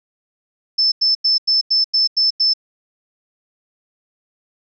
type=tone bursts; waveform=sine; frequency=5274 Hz; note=E8; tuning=in tune; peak=-12 dBFS; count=8; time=0.78-2.537 s; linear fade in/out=10 ms; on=140 ms; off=91 ms; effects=none